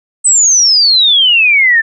sine exponential sweep, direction down, 8260 to 1752 Hz, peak -5 dBFS, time 0.24-1.82 s, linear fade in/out 20 ms, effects none

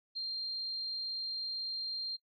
sine tone, 4186 Hz, C8, in tune, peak -35 dBFS, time 0.15-2.17 s, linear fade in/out 20 ms, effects noise-tail reverb RT60 0.1 s tail -21 dB re dry

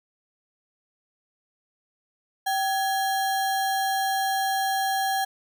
sine tone with sample-and-hold, 775 Hz, G5, 20 cents flat, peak -22 dBFS, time 2.46-5.25 s, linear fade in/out 10 ms, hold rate 2450 Hz, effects none

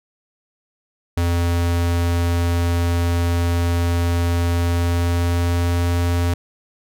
square tone with pitch glide, 86 to 86.75 Hz, F2 to F2, -26 to -11 cents, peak -17 dBFS, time 1.17-6.34 s, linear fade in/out 5 ms, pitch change +15 cents, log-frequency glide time 4.51-5.92 s, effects none

